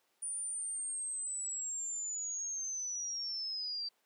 sine linear sweep, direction down, 9450 to 4649 Hz, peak -36 dBFS, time 0.22-3.89 s, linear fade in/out 10 ms, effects pink hiss -75 dBFS RMS until 4.05 s + high-pass 400 Hz 12 dB/octave

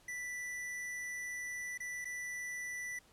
square tone with dropouts, 1975.5 Hz, B6, in tune, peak -40 dBFS, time 0.08-2.99 s, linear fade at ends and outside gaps 5 ms, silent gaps 1.777-1.802 / 2.046-2.053 s, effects pink hiss -65 dBFS RMS until 3.12 s + low-pass 12000 Hz 12 dB/octave

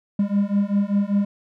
triangle beating tone pair, 199.2 / 204.3 Hz, G3 / G#3, +28 / -28 cents, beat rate 5.1 Hz, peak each -19 dBFS, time 0.19-1.25 s, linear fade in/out 5 ms, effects none

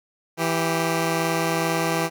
10% pulse tone pair together, 164.82 / 392 Hz, E3 / G4, 0 / 0 cents, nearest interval octave + minor third, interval 1500 cents, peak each -14 / -18 dBFS, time 0.37-2.1 s, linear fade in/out 50 ms, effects none

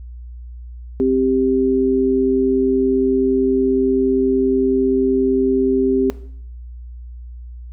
sine tone pair together, 262 / 392.6 Hz, C4 / G4, +2 / +3 cents, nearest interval perfect fifth, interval 701 cents, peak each -16 dBFS, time 1-6.1 s, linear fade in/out 0 ms, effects noise-tail reverb RT60 0.6 s tail -17 dB re dry + added 60 Hz sine -31 dBFS peak until 7.72 s

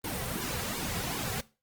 pink noise with flanger, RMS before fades -34 dBFS, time 0.04-1.41 s, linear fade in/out 5 ms, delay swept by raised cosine 1.5 to 3.4 ms, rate 2.7 Hz, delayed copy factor -0.75, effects noise-tail reverb RT60 0.3 s tail -19 dB re dry + Opus 32 kbps

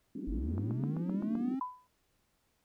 white band-pass noise, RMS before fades -39 dBFS, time 0.15-1.55 s, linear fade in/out 5 ms, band 190 to 320 Hz, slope 48 dB/octave
triangle linear sweep, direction up, 41.26 to 271.2 Hz, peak -31 dBFS, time 0.27-1.6 s, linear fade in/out 10 ms
click train, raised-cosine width 1 ms, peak -31 dBFS, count 7, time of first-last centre 0.58-1.353 s, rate 7.76 Hz
sine tone with exponential decay, 1000 Hz, B5, 21 cents sharp, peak -30 dBFS, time 1.61-1.87 s, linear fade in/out 2 ms, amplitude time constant 56 ms
effects pink hiss -75 dBFS RMS until 2.64 s

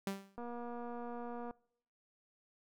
sawtooth tone with exponential decay, 196 Hz, G3, in tune, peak -30 dBFS, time 0.07-0.36 s, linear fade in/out 2 ms, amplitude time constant 63 ms
click train, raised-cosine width 1 ms, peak -33 dBFS, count 271, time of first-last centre 0.38-1.51 s, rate 239 Hz
effects noise-tail reverb RT60 0.7 s tail -25 dB re dry

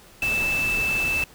sine tone in noise, 2637 Hz, E7, in tune, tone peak -21 dBFS, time 0.22-1.24 s, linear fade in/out 2 ms, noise pink, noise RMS -32 dBFS, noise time 0.22-1.24 s, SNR +8 dB, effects pink hiss -50 dBFS RMS until 1.34 s

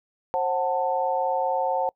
sine chord, F# diminished, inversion second, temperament just, 532.8 / 740 / 888 Hz, C5 / F#5 / A5, +31 / 0 / +16 cents, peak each -26 dBFS, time 0.34-1.89 s, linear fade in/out 0 ms, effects noise-tail reverb RT60 0.1 s tail -25 dB re dry

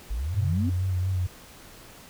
sine exponential sweep, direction up, 47.24 to 277.2 Hz, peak -26 dBFS, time 0.1-0.7 s, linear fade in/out 10 ms
sine tone with vibrato, 92.5 Hz, F#2, in tune, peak -23 dBFS, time 0.34-1.27 s, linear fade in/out 10 ms, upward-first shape sine, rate 4.3 Hz, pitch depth 45 cents each way
effects pink hiss -48 dBFS RMS until 2.09 s

